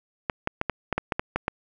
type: clicks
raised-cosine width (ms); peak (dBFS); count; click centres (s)
0.5; -9; 10; 0.298 / 0.474 / 0.614 / 0.697 / 0.927 / 0.98 / 1.122 / 1.195 / 1.36 / 1.481
effects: none